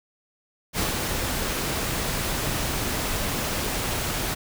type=noise with ADSR envelope; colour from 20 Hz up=pink; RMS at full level=-24 dBFS; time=0.73-4.35 s; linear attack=59 ms; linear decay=150 ms; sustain=-3 dB; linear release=16 ms; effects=none